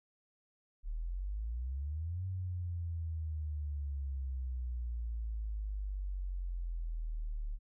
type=exponential two-way sweep; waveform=sine; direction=up then down; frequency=36.31 to 94.4 to 36.31 Hz; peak=-35 dBFS; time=0.83-7.59 s; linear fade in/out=50 ms; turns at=2.26 s; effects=none